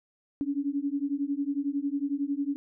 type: beating tone pair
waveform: sine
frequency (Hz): 277.2 / 288.2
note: C#4 / D4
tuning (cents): 0 / -33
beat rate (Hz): 11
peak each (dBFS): -30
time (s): 0.41-2.56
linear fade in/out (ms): 0
effects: none